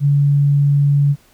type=tone; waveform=sine; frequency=142.7 Hz; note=D3; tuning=49 cents flat; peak=-10 dBFS; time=0-1.16 s; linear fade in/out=50 ms; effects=pink hiss -52 dBFS RMS until 1.33 s